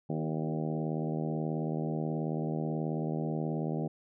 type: harmonic tone with a mistuned harmonic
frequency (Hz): 78.5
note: D#2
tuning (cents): +16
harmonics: 2 / 3 / 4 / 5 / 6 / 7 / 8 / 9 / 10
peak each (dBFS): -33 / -37 / -39 / -41 / -43 / -44 / -45 / -46 / -47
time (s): 0.09-3.88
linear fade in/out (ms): 10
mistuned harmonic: 5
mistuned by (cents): -16
effects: none